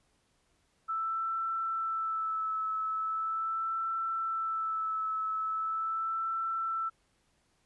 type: tone with vibrato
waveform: sine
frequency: 1318.5 Hz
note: E6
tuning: in tune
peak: -30 dBFS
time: 0.88-6.9 s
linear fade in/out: 20 ms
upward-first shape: sine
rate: 0.4 Hz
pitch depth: 23 cents each way
effects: pink hiss -72 dBFS RMS until 7.65 s + resampled to 24000 Hz